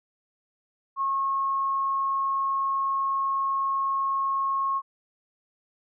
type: tone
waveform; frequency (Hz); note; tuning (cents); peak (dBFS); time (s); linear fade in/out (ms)
sine; 1088; C#6; -33; -23; 0.96-4.82; 50
effects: none